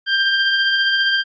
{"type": "tone with tremolo", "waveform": "25% pulse", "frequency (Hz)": 1584, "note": "G6", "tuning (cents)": 18, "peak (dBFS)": -9, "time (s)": [0.06, 1.24], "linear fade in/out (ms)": 50, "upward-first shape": "triangle", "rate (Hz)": 15, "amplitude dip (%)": 35, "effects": ["resampled to 16000 Hz"]}